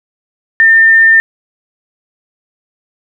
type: tone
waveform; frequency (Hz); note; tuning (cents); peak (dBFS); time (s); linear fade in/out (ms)
sine; 1804; A6; +43; -3; 0.6-1.2; 0
effects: none